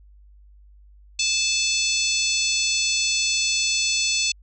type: harmonic tone with a mistuned harmonic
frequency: 873 Hz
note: A5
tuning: 14 cents flat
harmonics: 3 / 4 / 5 / 6 / 7 / 8 / 9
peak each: -25 / -28 / -26 / -30 / -27 / -32 / -30 dBFS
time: 1.19-4.32 s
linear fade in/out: 5 ms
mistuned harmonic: 9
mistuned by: -16 cents
effects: added 50 Hz sine -47 dBFS peak until 4.42 s